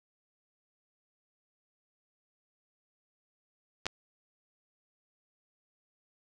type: clicks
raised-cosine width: 0.2 ms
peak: -21 / -12 dBFS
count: 2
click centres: 3.857 / 3.866 s
effects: none